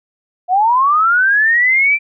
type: linear sweep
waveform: sine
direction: up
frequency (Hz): 698.5 to 2365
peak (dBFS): -9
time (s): 0.48-1.99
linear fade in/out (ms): 50
effects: none